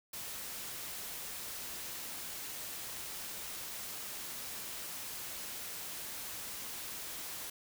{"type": "noise", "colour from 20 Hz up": "white", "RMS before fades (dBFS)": -43, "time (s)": [0.13, 7.5], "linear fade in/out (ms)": 5, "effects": []}